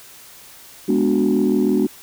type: chord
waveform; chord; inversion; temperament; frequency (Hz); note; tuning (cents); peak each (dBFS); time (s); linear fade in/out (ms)
sine; G# half-diminished seventh; none; equal; 207.7 / 246.9 / 293.7 / 370; G#3 / B3 / D4 / F#4; 0 / 0 / 0 / 0; -19; 0.88-1.87; 10
effects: tanh soft clip ceiling -8 dBFS + white hiss -43 dBFS RMS until 2.02 s